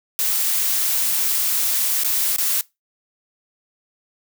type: noise with dropouts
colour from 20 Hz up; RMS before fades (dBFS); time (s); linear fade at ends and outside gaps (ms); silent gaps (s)
blue; -20; 0.19-2.61; 0; 2.035-2.046 / 2.362-2.383
effects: noise-tail reverb RT60 0.2 s tail -21 dB re dry